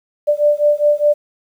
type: beating tone pair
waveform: sine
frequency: 588 / 592.9 Hz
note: D5 / D5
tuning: +2 / +16 cents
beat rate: 4.9 Hz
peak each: -14 dBFS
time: 0.27-1.14 s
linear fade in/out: 20 ms
effects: 8-bit